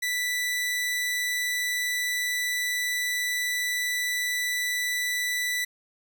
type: tone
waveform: sawtooth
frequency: 1975.5 Hz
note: B6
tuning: in tune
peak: -22 dBFS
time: 0.02-5.65 s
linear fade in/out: 10 ms
effects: none